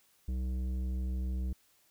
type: tone with tanh clipping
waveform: sine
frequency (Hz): 63.4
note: B1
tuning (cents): +46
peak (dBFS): -33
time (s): 0.28-1.53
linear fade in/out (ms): 5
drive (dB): 11
effects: white hiss -68 dBFS RMS until 1.9 s